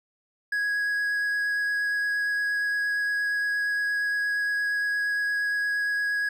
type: tone with vibrato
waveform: triangle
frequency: 1661.2 Hz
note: G#6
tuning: in tune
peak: -22 dBFS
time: 0.52-6.29 s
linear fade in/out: 5 ms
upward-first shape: triangle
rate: 8.6 Hz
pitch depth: 9 cents each way
effects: none